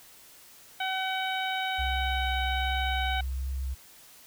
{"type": "harmonic tone", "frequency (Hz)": 757, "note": "F#5", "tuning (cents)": 39, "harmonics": [1, 2, 3, 4, 5], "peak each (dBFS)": [-31, -34, -36, -37, -38], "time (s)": [0.8, 3.21], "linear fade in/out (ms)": 5}
{"type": "tone with vibrato", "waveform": "sine", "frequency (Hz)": 65.41, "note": "C2", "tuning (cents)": 0, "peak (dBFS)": -29, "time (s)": [1.78, 3.75], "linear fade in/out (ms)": 20, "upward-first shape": "sine", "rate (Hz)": 1.3, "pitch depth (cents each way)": 20}
{"effects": ["white hiss -53 dBFS RMS until 4.26 s"]}